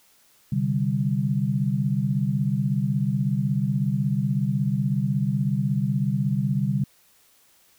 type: chord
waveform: sine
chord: C suspended second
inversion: none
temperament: just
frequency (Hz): 130.81 / 147.16 / 196.22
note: C3 / D3 / G3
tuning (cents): 0 / +4 / +2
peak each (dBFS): -25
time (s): 0.52-6.84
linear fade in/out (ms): 5
effects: white hiss -59 dBFS RMS until 7.78 s